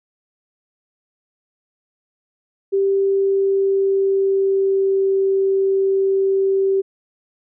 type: tone with pitch glide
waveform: sine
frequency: 392 to 387.9 Hz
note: G4 to G4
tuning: 0 to -18 cents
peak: -14 dBFS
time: 2.72-6.82 s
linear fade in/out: 20 ms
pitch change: -18 cents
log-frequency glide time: 2.94-5.12 s
effects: none